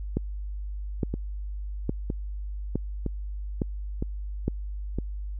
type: two click trains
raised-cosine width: 3 ms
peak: -12 / -16 dBFS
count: 6 / 5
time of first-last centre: 0.17-4.48 / 1.14-4.986 s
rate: 1.16 / 1.04 Hz
effects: added 50 Hz sine -31 dBFS peak until 5.39 s